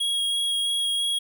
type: tone with vibrato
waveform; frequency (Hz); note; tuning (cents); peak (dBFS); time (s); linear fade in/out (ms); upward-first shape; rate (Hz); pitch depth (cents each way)
square; 3297; G#7; -13; -23; 0-1.19; 10; sine; 3; 8
effects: none